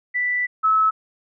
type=tone pair in turn; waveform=sine; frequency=1975.5 / 1296.8 Hz; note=B6 / E6; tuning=0 / -29 cents; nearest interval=perfect fifth; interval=729 cents; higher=first; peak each=-19 / -14 dBFS; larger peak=second; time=0.14-0.47 / 0.63-0.91 s; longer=first; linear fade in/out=20 ms; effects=none